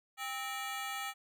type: ring-modulated tone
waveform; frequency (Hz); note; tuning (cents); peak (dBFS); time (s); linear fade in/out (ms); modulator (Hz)
20% pulse; 1046.5; C6; 0; -29; 0.17-1.14; 50; 249
effects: none